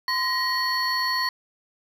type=tone cluster; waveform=triangle; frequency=1029 / 1893 / 4413 Hz; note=C6 / A#6 / C#8; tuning=-29 / +26 / -9 cents; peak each=-25 dBFS; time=0.08-1.29 s; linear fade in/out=2 ms; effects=none